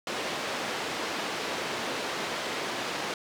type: band-pass noise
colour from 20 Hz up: pink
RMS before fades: -33 dBFS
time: 0.07-3.14 s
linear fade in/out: 2 ms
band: 320 to 4800 Hz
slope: 12 dB/octave
effects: none